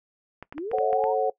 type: clicks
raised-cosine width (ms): 0.5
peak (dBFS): -23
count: 7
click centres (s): 0.426 / 0.525 / 0.581 / 0.715 / 0.785 / 0.93 / 1.04
type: linear sweep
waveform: sine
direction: up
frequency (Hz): 261.6 to 976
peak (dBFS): -29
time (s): 0.54-1.15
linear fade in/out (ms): 50
type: chord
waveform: sine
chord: F# minor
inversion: first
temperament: equal with one note detuned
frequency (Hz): 440 / 542.6 / 740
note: A4 / C#5 / F#5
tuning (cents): 0 / -37 / 0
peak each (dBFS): -25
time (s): 0.73-1.3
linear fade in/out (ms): 5
effects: noise-tail reverb RT60 0.1 s tail -20 dB re dry